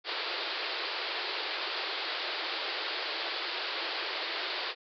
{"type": "band-pass noise", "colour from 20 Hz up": "white", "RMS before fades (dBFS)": -35, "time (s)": [0.04, 4.75], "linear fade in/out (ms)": 50, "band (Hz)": [320, 4800], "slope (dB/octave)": 96, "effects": []}